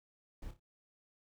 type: noise with echo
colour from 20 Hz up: brown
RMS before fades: -45 dBFS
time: 0.42-0.51 s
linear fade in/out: 5 ms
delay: 29 ms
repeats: 3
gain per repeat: -9 dB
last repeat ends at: 0.597 s
effects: none